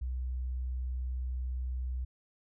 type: tone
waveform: sine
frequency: 63 Hz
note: B1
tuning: 35 cents sharp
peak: -32 dBFS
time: 0.01-2.05 s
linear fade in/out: 10 ms
effects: none